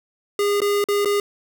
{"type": "tone with dropouts", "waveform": "square", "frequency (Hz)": 407.8, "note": "G#4", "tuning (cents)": -32, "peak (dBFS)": -18, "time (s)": [0.39, 1.2], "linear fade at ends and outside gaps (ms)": 2, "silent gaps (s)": [[0.604, 0.617], [0.841, 0.886], [1.048, 1.056]], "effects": []}